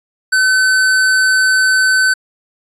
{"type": "tone", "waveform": "square", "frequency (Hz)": 1522, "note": "F#6", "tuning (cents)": 48, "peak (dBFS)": -10, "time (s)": [0.32, 2.14], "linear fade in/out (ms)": 10, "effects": ["resampled to 24000 Hz"]}